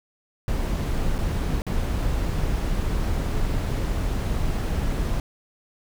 brown noise with dropouts, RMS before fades -24 dBFS, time 0.48-5.2 s, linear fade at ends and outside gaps 1 ms, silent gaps 1.182-1.187 / 1.62-1.666 s, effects none

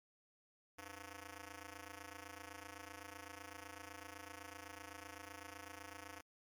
5% pulse ring-modulated tone, 200.1 Hz, G3, 36 cents sharp, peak -36 dBFS, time 0.78-6.21 s, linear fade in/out 5 ms, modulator 114 Hz, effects MP3 96 kbps

